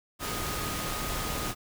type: tone in noise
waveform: sine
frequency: 1244.5 Hz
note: D#6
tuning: in tune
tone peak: -39 dBFS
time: 0.19-1.55 s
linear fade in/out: 50 ms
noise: pink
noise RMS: -33 dBFS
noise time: 0.19-1.55 s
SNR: -9 dB
effects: none